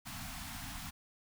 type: band-stop noise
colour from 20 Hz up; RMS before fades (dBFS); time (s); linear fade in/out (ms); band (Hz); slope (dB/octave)
pink; -44; 0.05-0.91; 20; 290 to 670; 96
effects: none